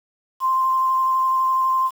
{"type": "tone with vibrato", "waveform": "sine", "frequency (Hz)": 1046.5, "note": "C6", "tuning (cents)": 0, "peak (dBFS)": -16, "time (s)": [0.4, 1.91], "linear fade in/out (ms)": 50, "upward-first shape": "sine", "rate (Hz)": 12, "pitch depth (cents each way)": 8, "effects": ["7-bit"]}